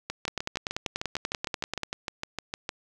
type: two click trains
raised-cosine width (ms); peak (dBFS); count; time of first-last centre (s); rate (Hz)
0.2; -14 / -12; 18 / 17; 0.1-2.691 / 0.28-1.833; 6.56 / 10.3
effects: none